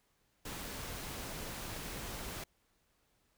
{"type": "noise", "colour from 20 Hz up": "pink", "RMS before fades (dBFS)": -43, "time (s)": [0.45, 2.44], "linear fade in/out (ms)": 5, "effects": ["pink hiss -75 dBFS RMS until 3.37 s"]}